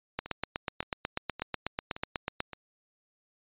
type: two click trains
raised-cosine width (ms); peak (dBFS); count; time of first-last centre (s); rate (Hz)
0.3; -24 / -14; 5 / 19; 0.26-2.533 / 0.19-2.404; 1.76 / 8.13
effects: resampled to 8000 Hz